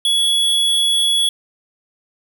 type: tone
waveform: square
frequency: 3374 Hz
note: G#7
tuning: 27 cents sharp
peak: -14 dBFS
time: 0.05-1.29 s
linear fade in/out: 2 ms
effects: none